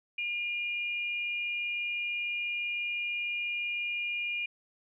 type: tone pair together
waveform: sine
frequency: 2418 / 2843 Hz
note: D7 / F7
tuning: +50 / +30 cents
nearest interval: minor third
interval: 280 cents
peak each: -31 / -40 dBFS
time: 0.18-4.46 s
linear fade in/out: 5 ms
effects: none